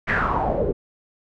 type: noise with low-pass filter sweep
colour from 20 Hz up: pink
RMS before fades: -22 dBFS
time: 0.07-0.73 s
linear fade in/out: 20 ms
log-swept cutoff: 2000 to 390 Hz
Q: 5.5
effects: none